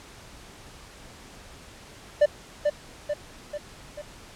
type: tone with echo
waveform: triangle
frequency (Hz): 591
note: D5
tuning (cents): +11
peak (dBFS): -12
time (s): 2.21-2.26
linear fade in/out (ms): 10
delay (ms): 440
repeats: 4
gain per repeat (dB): -5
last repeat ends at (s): 4.02
effects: pink hiss -47 dBFS RMS until 4.35 s + low-pass 9000 Hz 12 dB/octave